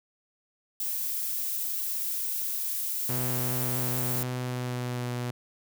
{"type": "noise", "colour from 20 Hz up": "violet", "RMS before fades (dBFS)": -31, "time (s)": [0.8, 4.23], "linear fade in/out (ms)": 2}
{"type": "tone with pitch glide", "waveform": "sawtooth", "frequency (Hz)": [125.9, 122.6], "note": ["B2", "B2"], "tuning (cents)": [34, -12], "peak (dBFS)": -26, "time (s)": [3.09, 5.31], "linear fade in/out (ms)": 5, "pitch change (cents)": -46, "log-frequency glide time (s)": [4.31, 5.11]}
{"effects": []}